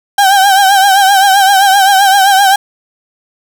35% pulse tone with vibrato, 784 Hz, G5, in tune, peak -3 dBFS, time 0.18-2.56 s, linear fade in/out 5 ms, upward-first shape triangle, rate 7.7 Hz, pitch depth 79 cents each way, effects none

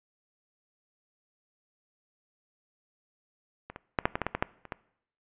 clicks, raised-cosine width 0.5 ms, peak -25 / -25 / -9 / -7 / -13 / -13 / -13 / -13 / -9 / -28 / -18 dBFS, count 11, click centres 3.7 / 3.761 / 3.988 / 4.055 / 4.155 / 4.217 / 4.266 / 4.35 / 4.425 / 4.653 / 4.722 s, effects noise-tail reverb RT60 0.7 s tail -21 dB re dry + resampled to 8000 Hz

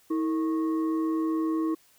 sine tone with frequency modulation, 321.1 Hz, E4, 45 cents flat, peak -24 dBFS, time 0.1-1.75 s, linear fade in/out 10 ms, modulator 775 Hz, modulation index 0.43, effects white hiss -61 dBFS RMS until 1.98 s

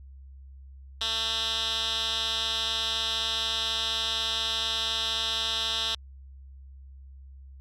10% pulse tone with band-pass filter, 224.1 Hz, A3, 32 cents sharp, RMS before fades -29 dBFS, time 1.01-5.95 s, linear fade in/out 2 ms, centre 3800 Hz, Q 4, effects added 67 Hz sine -44 dBFS peak until 7.6 s

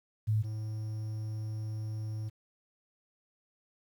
sine / triangle tone pair in turn, 108 / 108.55 Hz, A2 / A2, -32 / -23 cents, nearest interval unison, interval 9 cents, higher second, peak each -25 / -32 dBFS, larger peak first, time 0.27-0.43 / 0.43-2.3 s, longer second, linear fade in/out 20 ms, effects 10-bit

